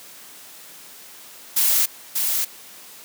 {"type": "noise with echo", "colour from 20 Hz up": "blue", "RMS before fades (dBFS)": -18, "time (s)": [1.56, 1.86], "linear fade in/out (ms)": 10, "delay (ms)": 590, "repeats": 1, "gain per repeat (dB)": -4, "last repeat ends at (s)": 2.45, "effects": ["white hiss -43 dBFS RMS until 3.04 s", "high-pass 150 Hz 12 dB/octave"]}